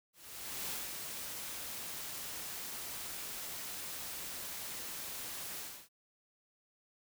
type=noise with ADSR envelope; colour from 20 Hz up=white; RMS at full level=-39 dBFS; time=0.13-5.89 s; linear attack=570 ms; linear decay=180 ms; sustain=-4 dB; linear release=290 ms; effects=none